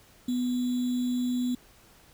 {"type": "tone with sample-and-hold", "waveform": "sine", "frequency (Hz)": 247.8, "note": "B3", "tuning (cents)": 6, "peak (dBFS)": -25, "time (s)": [0.28, 1.55], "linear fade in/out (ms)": 5, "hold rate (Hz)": 3675, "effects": ["pink hiss -57 dBFS RMS until 2.13 s"]}